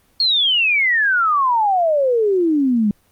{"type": "exponential sweep", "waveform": "sine", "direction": "down", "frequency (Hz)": [4356, 200], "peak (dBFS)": -13, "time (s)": [0.2, 2.91], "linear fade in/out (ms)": 2, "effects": ["pink hiss -58 dBFS RMS until 3.11 s", "Opus 24 kbps"]}